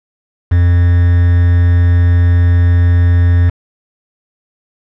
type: tone with quantisation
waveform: triangle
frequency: 87.31 Hz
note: F2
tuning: in tune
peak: -4 dBFS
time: 0.51-3.5 s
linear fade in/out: 10 ms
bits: 4
effects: low-pass 2000 Hz 12 dB/octave